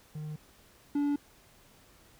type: tone pair in turn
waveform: triangle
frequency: 152.6 / 288.1 Hz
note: D#3 / D4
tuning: -33 / -33 cents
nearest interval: major seventh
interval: 1100 cents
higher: second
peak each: -34 / -24 dBFS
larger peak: second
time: 0.15-0.36 / 0.95-1.16 s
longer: neither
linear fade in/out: 5 ms
effects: pink hiss -60 dBFS RMS until 2.19 s